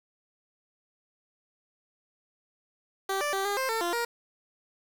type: tone with pitch steps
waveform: 15% pulse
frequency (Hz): 388.2 / 587 / 389 / 405.2 / 525 / 449.3 / 346.3 / 471.3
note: G4 / D5 / G4 / G#4 / C5 / A4 / F4 / A#4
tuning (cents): -17 / -1 / -13 / -43 / +6 / +36 / -15 / +19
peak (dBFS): -21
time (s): 3.09-4.05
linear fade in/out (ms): 5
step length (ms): 120
effects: 8-bit